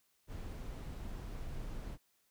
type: noise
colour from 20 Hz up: brown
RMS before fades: -43 dBFS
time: 0.27-1.98 s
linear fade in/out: 50 ms
effects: white hiss -75 dBFS RMS until 2.3 s